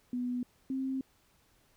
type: tone pair in turn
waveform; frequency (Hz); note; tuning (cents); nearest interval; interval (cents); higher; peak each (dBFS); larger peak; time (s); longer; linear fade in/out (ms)
sine; 246.9 / 264.9; B3 / C4; 0 / +22; minor second; 122; second; -31 / -31; neither; 0.13-0.43 / 0.7-1.01; second; 2
effects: pink hiss -68 dBFS RMS until 1.76 s